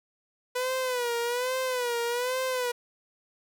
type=tone with vibrato; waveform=sawtooth; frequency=493.9 Hz; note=B4; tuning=in tune; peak=-23 dBFS; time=0.55-2.72 s; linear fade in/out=10 ms; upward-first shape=sine; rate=1.2 Hz; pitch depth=88 cents each way; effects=10-bit